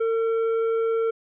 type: tone with hard clipping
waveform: sine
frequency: 453.1 Hz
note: A#4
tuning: 49 cents flat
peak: -22 dBFS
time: 0-1.11 s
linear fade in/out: 10 ms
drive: 6 dB
effects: resampled to 8000 Hz